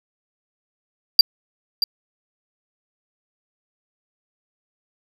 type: tone with echo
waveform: triangle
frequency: 4734 Hz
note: D8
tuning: 13 cents sharp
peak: -3 dBFS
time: 1.19-1.21 s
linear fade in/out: 2 ms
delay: 630 ms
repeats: 1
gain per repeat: -12 dB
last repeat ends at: 1.84 s
effects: none